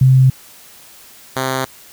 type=tone pair in turn; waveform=sine / 5% pulse; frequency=130.81 / 131.39 Hz; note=C3 / C3; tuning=0 / +8 cents; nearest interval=unison; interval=8 cents; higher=second; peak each=-6 dBFS; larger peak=neither; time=0.01-0.3 / 1.36-1.65 s; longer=neither; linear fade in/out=5 ms; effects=white hiss -42 dBFS RMS until 1.92 s